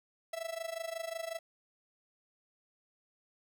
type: tone with amplitude modulation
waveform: 45% pulse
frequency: 660 Hz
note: E5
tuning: 2 cents sharp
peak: -34 dBFS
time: 0.33-1.39 s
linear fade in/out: 5 ms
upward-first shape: sine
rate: 25.5 Hz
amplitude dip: 85%
effects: none